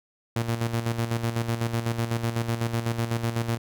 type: tone with tremolo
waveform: sawtooth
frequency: 116 Hz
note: A#2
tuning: 8 cents flat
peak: -19 dBFS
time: 0.36-3.58 s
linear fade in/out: 5 ms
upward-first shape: square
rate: 8 Hz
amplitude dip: 60%
effects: none